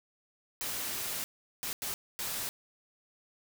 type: noise bursts at uneven times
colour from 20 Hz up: white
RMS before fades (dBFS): -36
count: 4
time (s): 0.61-1.24 / 1.63-1.73 / 1.82-1.94 / 2.19-2.49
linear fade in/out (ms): 0
effects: none